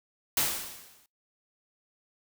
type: noise with exponential decay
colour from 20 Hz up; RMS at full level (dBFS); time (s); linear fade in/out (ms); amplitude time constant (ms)
white; -24; 0.37-1.06; 2; 150
effects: noise-tail reverb RT60 0.2 s tail -25 dB re dry